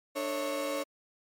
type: tone cluster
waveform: 35% pulse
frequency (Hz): 295.5 / 449 / 551 / 652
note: D4 / A4 / C#5 / E5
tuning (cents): +11 / +35 / -11 / -19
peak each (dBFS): -36 / -40 / -31 / -40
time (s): 0.15-0.84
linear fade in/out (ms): 20
effects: MP3 64 kbps